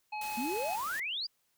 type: harmonic tone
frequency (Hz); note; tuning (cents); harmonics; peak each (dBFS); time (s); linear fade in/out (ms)
849; G#5; +38; 1 / 3 / 5; -36 / -41 / -52; 0.12-0.76; 10
type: noise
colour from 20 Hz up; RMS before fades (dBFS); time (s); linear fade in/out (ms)
white; -44; 0.21-1; 5
type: exponential sweep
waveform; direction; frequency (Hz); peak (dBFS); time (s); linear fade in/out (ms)
sine; up; 221 to 4978; -33; 0.37-1.27; 10
effects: white hiss -75 dBFS RMS until 1.57 s

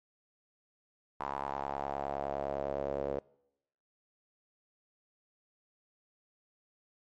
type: tone with band-pass filter sweep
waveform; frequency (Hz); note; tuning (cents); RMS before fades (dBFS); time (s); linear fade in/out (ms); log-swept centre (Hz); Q
sawtooth; 69.8; C#2; +13; -36; 1.2-3.19; 0; 960 to 510; 4
effects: noise-tail reverb RT60 0.8 s tail -24 dB re dry + MP3 48 kbps

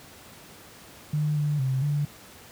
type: tone with pitch steps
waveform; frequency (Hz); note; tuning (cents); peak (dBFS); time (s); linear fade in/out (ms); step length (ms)
sine; 150.7 / 148 / 131.7 / 146; D3 / D3 / C3 / D3; +45 / +14 / +12 / -10; -22; 1.13-2.05; 5; 230
effects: pink hiss -48 dBFS RMS until 2.51 s + high-pass 80 Hz 12 dB/octave

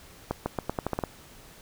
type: accelerating click train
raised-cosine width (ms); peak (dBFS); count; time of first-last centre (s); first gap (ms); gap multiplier
1; -13; 9; 0.31-1.038; 150; 0.85
effects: pink hiss -51 dBFS RMS until 1.61 s

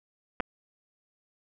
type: clicks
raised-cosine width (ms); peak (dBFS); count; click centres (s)
0.5; -14; 2; 0.401 / 0.405
effects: none

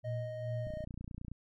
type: tone with tremolo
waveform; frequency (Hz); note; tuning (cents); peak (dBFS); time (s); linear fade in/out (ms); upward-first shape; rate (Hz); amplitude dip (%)
sine; 116.9; A#2; +5; -34; 0.03-0.72; 50; sine; 2.4; 70
type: tone with pitch glide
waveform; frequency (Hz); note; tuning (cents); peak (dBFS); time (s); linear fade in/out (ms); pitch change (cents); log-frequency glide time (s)
triangle; 622.3 to 618.7; D#5 to D#5; 0 to -10; -38; 0.04-0.85; 10; -10; 0.52-0.66
type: click train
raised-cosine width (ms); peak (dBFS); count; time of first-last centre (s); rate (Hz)
5; -31; 20; 0.67-1.316; 29.4
effects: none

